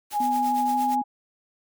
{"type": "noise with tremolo", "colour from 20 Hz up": "white", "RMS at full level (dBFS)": -38, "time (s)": [0.1, 0.96], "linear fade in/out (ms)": 20, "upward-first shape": "triangle", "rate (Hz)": 8.7, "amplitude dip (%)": 85}
{"type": "tone with vibrato", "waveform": "sine", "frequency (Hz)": 830.6, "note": "G#5", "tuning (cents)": 0, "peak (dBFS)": -21, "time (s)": [0.12, 1.04], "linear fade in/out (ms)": 50, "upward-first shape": "triangle", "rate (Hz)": 13, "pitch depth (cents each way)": 17}
{"type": "tone with pitch glide", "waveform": "sine", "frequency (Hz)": [250.5, 254.4], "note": ["B3", "C4"], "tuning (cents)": [25, -48], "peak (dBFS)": -28, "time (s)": [0.2, 1.02], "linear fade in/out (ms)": 5, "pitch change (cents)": 27, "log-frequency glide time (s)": [0.7, 0.81]}
{"effects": []}